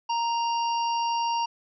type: harmonic tone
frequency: 932.3 Hz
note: A#5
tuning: in tune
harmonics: 1 / 3 / 5 / 6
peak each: -24 / -35 / -39 / -39 dBFS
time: 0.09-1.46 s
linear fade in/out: 10 ms
effects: none